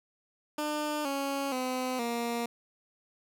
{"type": "tone with pitch steps", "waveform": "15% pulse", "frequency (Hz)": [300.2, 276.9, 255.4, 235.5], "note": ["D4", "C#4", "C4", "A#3"], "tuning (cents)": [38, -2, -42, 18], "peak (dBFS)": -24, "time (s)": [0.58, 2.46], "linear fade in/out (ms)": 5, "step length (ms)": 470, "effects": []}